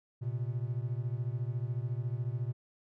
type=beating tone pair; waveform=triangle; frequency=116.54 / 130.54 Hz; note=A#2 / C3; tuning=0 / -4 cents; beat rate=14 Hz; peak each=-32 / -34 dBFS; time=0.21-2.53 s; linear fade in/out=20 ms; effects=none